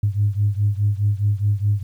sine beating tone pair, 101.1 / 105.9 Hz, G#2 / G#2, -46 / +34 cents, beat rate 4.8 Hz, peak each -18 / -20 dBFS, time 0.03-1.83 s, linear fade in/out 5 ms, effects tanh soft clip ceiling -9 dBFS + 9-bit

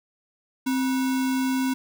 sine tone with sample-and-hold, 261.6 Hz, C4, in tune, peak -21 dBFS, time 0.66-1.74 s, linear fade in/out 10 ms, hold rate 1225 Hz, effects none

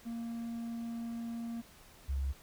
triangle / sine tone pair in turn, 232.1 / 67.99 Hz, A#3 / C#2, -7 / -33 cents, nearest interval octave + major sixth, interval 2126 cents, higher first, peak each -35 / -31 dBFS, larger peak second, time 0.05-1.62 / 2.08-2.33 s, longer first, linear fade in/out 20 ms, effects pink hiss -58 dBFS RMS until 2.42 s

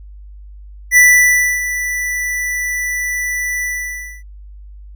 square tone with ADSR envelope, 1975.5 Hz, B6, in tune, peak -5 dBFS, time 0.91-4.23 s, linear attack 59 ms, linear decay 630 ms, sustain -13 dB, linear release 600 ms, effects added 50 Hz sine -33 dBFS peak until 4.95 s

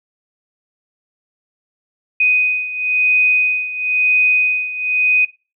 sine beating tone pair, 2497 / 2497.99 Hz, D#7 / D#7, +6 / +6 cents, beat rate 0.99 Hz, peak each -15 / -19 dBFS, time 2.2-5.25 s, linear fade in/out 5 ms, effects noise-tail reverb RT60 0.3 s tail -19 dB re dry

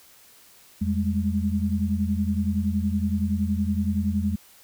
sine tone cluster, 85.1 / 200 / 210.7 Hz, F2 / G3 / G#3, -44 / +35 / +25 cents, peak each -26 dBFS, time 0.81-4.36 s, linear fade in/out 10 ms, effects white hiss -53 dBFS RMS until 4.63 s

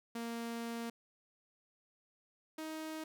sawtooth tone pair in turn, 232.4 / 314.7 Hz, A#3 / D#4, -5 / +20 cents, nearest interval perfect fourth, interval 525 cents, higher second, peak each -35 / -37 dBFS, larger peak first, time 0.15-0.9 / 2.58-3.04 s, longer first, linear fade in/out 5 ms, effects none

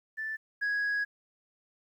sine tone pair in turn, 1760 / 1661.2 Hz, A6 / G#6, 0 / 0 cents, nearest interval minor second, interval 100 cents, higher first, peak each -32 / -25 dBFS, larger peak second, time 0.17-0.37 / 0.61-1.05 s, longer second, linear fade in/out 20 ms, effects tanh soft clip ceiling -26 dBFS + 11-bit

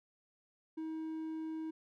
triangle tone, 318.1 Hz, D#4, 38 cents sharp, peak -36 dBFS, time 0.77-1.71 s, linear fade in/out 10 ms, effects none

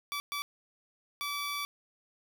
15% pulse tone bursts at uneven times, 1153 Hz, D6, 32 cents flat, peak -27 dBFS, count 3, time 0.12-0.2 / 0.32-0.42 / 1.21-1.65 s, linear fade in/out 0 ms, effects none

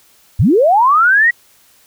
sine linear sweep, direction up, 67.5 to 1945 Hz, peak -7 dBFS, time 0.39-1.31 s, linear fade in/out 10 ms, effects white hiss -50 dBFS RMS until 1.86 s

